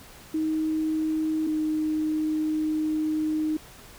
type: tone pair in turn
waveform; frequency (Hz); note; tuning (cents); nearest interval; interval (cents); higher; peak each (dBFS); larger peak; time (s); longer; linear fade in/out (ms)
sine; 313.9 / 309.9; D#4 / D#4; +15 / -7; unison; 22; first; -23; neither; 0.34-1.47 / 1.47-3.57; second; 5
effects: pink hiss -48 dBFS RMS until 3.98 s